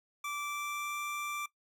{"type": "tone with pitch glide", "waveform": "25% pulse", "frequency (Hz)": [1166, 1175.5], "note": ["D6", "D6"], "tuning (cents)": [-13, 1], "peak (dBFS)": -32, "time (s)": [0.24, 1.46], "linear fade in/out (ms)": 5, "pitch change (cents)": 14, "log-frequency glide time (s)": [0.38, 0.99], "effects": ["noise-tail reverb RT60 0.1 s tail -18 dB re dry"]}